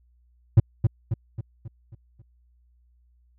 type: tone with echo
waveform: triangle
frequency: 111.4 Hz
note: A2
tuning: 22 cents sharp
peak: -7 dBFS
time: 0.57-0.6 s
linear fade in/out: 5 ms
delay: 270 ms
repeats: 6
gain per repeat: -6 dB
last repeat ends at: 2.22 s
effects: added 60 Hz sine -58 dBFS peak until 3.38 s